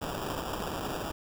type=noise with sample-and-hold; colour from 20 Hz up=white; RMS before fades=-35 dBFS; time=0.01-1.12 s; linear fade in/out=10 ms; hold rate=2100 Hz; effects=none